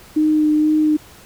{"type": "tone with vibrato", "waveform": "sine", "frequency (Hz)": 306, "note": "D#4", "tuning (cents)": -29, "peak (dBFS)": -12, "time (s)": [0.16, 0.97], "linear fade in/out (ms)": 10, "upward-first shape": "sine", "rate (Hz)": 2.1, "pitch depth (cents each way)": 14, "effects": ["pink hiss -44 dBFS RMS until 1.25 s"]}